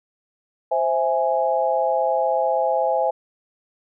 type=chord; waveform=sine; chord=C augmented; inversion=none; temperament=equal; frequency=523.3 / 659.3 / 830.6 Hz; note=C5 / E5 / G#5; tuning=0 / 0 / 0 cents; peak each=-22 dBFS; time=0.71-3.11 s; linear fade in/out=10 ms; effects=none